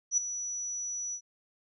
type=tone with ADSR envelope; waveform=sine; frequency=5900 Hz; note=F#8; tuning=6 cents flat; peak=-21 dBFS; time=0.11-1.21 s; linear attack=64 ms; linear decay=9 ms; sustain=-12 dB; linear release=74 ms; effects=none